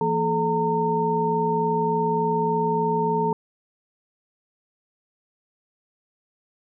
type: tone cluster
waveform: sine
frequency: 167.9 / 231.3 / 431.2 / 914 Hz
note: E3 / A#3 / A4 / A#5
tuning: +32 / -13 / -35 / -34 cents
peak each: -27 / -30 / -24 / -23 dBFS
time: 0.01-3.33 s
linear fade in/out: 2 ms
effects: none